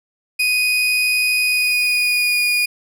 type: tone with pitch glide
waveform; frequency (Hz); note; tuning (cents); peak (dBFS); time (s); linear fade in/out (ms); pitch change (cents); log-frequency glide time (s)
35% pulse; 2489 to 2448; D#7 to D#7; 0 to -29; -13; 0.39-2.66; 10; -29; 1.43-2.43
effects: none